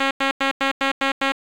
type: tone bursts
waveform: 5% pulse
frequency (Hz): 271.8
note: C#4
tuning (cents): -34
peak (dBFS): -6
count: 7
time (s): 0-1.322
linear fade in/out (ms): 5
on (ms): 110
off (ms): 92
effects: low-pass 4000 Hz 12 dB/octave + 7-bit